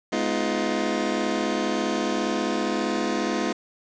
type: chord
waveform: 25% pulse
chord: F half-diminished seventh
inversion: first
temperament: just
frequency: 209.5 / 251.4 / 314.3 / 349.2 Hz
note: Ab3 / Cb4 / Eb4 / F4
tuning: +15 / +31 / +18 / 0 cents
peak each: -25 dBFS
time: 0.12-3.53 s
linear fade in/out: 10 ms
effects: resampled to 16000 Hz + 7-bit